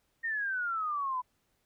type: exponential sweep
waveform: sine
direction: down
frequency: 1864.7 to 987.8 Hz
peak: -30 dBFS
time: 0.23-1.22 s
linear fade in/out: 20 ms
effects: pink hiss -75 dBFS RMS until 1.65 s